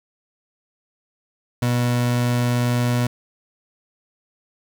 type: tone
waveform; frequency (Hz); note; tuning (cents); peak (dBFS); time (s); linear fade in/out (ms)
30% pulse; 121.9; B2; -22; -15; 1.62-3.07; 5
effects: 8-bit